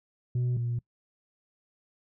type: tone pair in turn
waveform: sine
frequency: 123.47 / 119.4 Hz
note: B2 / A#2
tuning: 0 / +42 cents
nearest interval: minor second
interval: 58 cents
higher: first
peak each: -22 / -26 dBFS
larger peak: first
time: 0.35-0.57 / 0.57-0.79 s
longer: neither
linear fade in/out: 5 ms
effects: noise-tail reverb RT60 0.1 s tail -25 dB re dry + tanh soft clip ceiling -24 dBFS